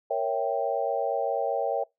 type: chord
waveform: sine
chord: A# diminished seventh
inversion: none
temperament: equal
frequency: 466.2 / 554.4 / 659.3 / 784 Hz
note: A#4 / C#5 / E5 / G5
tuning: 0 / 0 / 0 / 0 cents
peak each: -31 / -29 / -30 / -30 dBFS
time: 0.1-1.84 s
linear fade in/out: 10 ms
effects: noise-tail reverb RT60 0.2 s tail -25 dB re dry